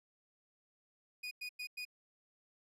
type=tone bursts; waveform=30% pulse; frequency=2471 Hz; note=D#7; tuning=13 cents flat; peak=-38 dBFS; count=4; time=1.23-1.852 s; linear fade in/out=10 ms; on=82 ms; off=98 ms; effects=low-pass 12000 Hz 12 dB/octave